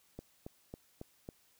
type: click train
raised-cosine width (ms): 2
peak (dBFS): -30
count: 5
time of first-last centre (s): 0.19-1.289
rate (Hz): 3.64
effects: white hiss -69 dBFS RMS until 1.59 s